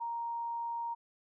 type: tone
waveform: sine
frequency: 934 Hz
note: A#5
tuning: 3 cents sharp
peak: -34 dBFS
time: 0-0.95 s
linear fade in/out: 20 ms
effects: none